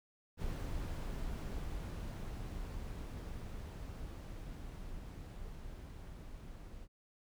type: noise with level ramp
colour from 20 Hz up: brown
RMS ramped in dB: -39 to -50 dBFS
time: 0.37-6.88 s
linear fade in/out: 50 ms
effects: none